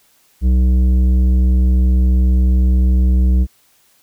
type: tone with tanh clipping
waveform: triangle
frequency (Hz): 62.9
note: B1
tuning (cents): +32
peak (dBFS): -11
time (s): 0.41-3.47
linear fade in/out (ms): 50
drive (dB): 14
effects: white hiss -55 dBFS RMS until 4.02 s